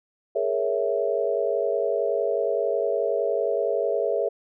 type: chord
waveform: sine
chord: A# half-diminished seventh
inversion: third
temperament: equal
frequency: 415.3 / 466.2 / 554.4 / 659.3 Hz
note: G#4 / A#4 / C#5 / E5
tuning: 0 / 0 / 0 / 0 cents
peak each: -27 dBFS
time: 0.35-4.29 s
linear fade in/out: 10 ms
effects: none